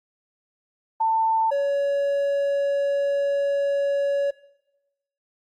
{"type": "tone pair in turn", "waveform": ["sine", "triangle"], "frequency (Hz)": [893, 562.6], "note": ["A5", "C#5"], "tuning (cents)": [25, 26], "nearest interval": "minor sixth", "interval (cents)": 799, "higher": "first", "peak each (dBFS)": -18, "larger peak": "neither", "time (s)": [[1, 1.51], [1.51, 4.31]], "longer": "second", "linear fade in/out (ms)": 10, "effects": ["noise-tail reverb RT60 0.9 s tail -19 dB re dry", "Opus 24 kbps"]}